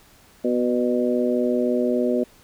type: harmonic tone with a mistuned harmonic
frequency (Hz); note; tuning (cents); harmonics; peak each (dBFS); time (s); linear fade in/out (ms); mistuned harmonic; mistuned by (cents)
123.47; B2; 0; 2 / 3 / 4 / 5; -22 / -24 / -25 / -26; 0.44-2.24; 10; 5; -27
effects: pink hiss -53 dBFS RMS until 2.43 s